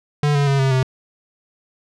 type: tone with pitch steps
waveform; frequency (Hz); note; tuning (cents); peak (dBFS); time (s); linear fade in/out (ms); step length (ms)
square; 146.83 / 142.49 / 138.27 / 134.18 / 130.21; D3 / C#3 / C#3 / C3 / C3; 0 / +48 / -4 / +44 / -8; -15; 0.23-0.83; 2; 120
effects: low-pass 6000 Hz 12 dB/octave